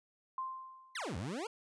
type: tone with exponential decay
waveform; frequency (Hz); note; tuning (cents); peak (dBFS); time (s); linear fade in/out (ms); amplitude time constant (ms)
sine; 1046.5; C6; 0; -34; 0.38-1.21; 2; 180
type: exponential two-way sweep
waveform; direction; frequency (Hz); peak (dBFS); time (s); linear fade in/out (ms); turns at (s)
25% pulse; down then up; 2195 to 77.78 to 487.9; -34; 0.95-1.47; 5; 1.17
effects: resampled to 22050 Hz